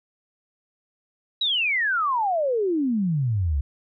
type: exponential sweep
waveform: sine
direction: down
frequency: 3951 to 65.41 Hz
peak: -20 dBFS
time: 1.41-3.61 s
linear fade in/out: 5 ms
effects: none